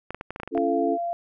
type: clicks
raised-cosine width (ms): 0.5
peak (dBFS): -18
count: 9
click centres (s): 0.106 / 0.146 / 0.211 / 0.306 / 0.361 / 0.4 / 0.433 / 0.476 / 0.577
type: chord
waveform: sine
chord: Db augmented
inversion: none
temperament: equal with one note detuned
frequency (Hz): 277.2 / 340.3 / 440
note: Db4 / F4 / A4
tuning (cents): 0 / -45 / 0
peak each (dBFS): -26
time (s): 0.51-0.98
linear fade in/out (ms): 50
type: tone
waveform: sine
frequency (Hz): 688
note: F5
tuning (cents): -26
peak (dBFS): -25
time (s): 0.55-1.13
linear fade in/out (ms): 0
effects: none